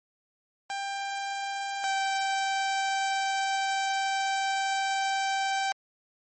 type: tone pair in turn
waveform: sawtooth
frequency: 792 / 778.8 Hz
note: G5 / G5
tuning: +18 / -12 cents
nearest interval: unison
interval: 30 cents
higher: first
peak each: -27 / -22 dBFS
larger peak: second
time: 0.7-1.84 / 1.84-5.72 s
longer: second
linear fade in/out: 0 ms
effects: MP3 32 kbps